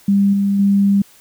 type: tone with level steps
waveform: sine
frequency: 199.2 Hz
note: G3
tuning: 28 cents sharp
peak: -10 / -13 / -10 dBFS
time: 0.08-1.02 s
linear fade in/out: 5 ms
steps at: 0.33 / 0.59 s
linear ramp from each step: 5 ms
effects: white hiss -48 dBFS RMS until 1.2 s